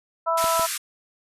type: harmonic tone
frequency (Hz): 330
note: E4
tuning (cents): +2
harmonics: 2 / 3 / 4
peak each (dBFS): -24 / -24 / -24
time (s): 0.26-0.67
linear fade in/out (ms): 20
type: band-pass noise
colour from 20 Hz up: white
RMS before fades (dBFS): -29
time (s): 0.37-0.78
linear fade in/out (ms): 10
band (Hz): 1200 to 13000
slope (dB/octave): 48
type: clicks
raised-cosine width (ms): 2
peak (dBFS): -21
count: 2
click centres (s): 0.442 / 0.595
effects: resampled to 32000 Hz